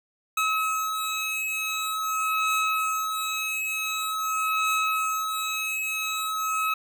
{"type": "beating tone pair", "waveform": "25% pulse", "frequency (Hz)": [1284, 1284.46], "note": ["E6", "E6"], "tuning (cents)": [-46, -45], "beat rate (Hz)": 0.46, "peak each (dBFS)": -24, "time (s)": [0.37, 6.74], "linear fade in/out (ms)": 5, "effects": []}